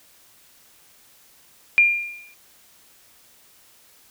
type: tone with exponential decay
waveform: sine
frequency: 2400 Hz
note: D7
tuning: 37 cents sharp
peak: -9 dBFS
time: 1.78-2.34 s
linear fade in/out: 0 ms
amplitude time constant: 120 ms
effects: white hiss -54 dBFS RMS until 4.1 s